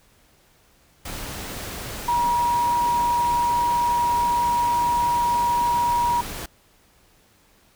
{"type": "tone in noise", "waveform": "sine", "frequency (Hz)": 956, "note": "A#5", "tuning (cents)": 43, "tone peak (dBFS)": -18, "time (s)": [2.08, 6.21], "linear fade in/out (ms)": 5, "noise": "pink", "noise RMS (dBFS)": -33, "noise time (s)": [1.05, 6.46], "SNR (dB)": 12, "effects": ["pink hiss -58 dBFS RMS until 7.75 s"]}